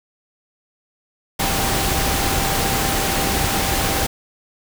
sine tone in noise, 784 Hz, G5, in tune, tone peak -27 dBFS, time 1.39-4.07 s, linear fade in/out 10 ms, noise pink, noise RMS -20 dBFS, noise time 1.39-4.07 s, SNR -10 dB, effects none

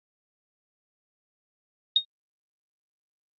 sine tone with exponential decay, 3715 Hz, A#7, 7 cents flat, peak -13 dBFS, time 1.96-2.05 s, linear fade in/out 2 ms, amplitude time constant 19 ms, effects Opus 24 kbps

